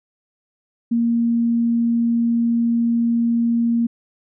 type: tone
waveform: sine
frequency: 233.5 Hz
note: A#3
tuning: 3 cents sharp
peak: -15 dBFS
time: 0.91-3.87 s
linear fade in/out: 10 ms
effects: none